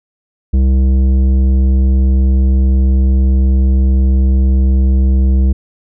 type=tone with tanh clipping; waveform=sine; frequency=65.6 Hz; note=C2; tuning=5 cents sharp; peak=-9 dBFS; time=0.53-5.53 s; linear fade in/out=10 ms; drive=11 dB; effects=none